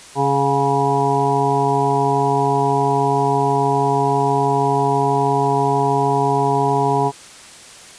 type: harmonic tone with a mistuned harmonic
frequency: 138.7 Hz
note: C#3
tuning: 1 cent sharp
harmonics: 1 / 2 / 3 / 5 / 6 / 7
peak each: -22 / -25 / -20 / -22 / -21 / -20 dBFS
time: 0.15-7.12 s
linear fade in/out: 50 ms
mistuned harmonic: 5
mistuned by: +31 cents
effects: white hiss -40 dBFS RMS until 7.98 s + resampled to 22050 Hz